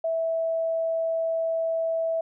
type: tone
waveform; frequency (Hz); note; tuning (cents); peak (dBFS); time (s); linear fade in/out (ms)
sine; 655; E5; -11; -23; 0.04-2.21; 5
effects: none